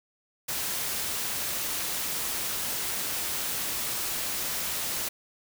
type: noise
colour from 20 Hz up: white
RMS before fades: -31 dBFS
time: 0.48-5.09 s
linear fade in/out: 10 ms
effects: none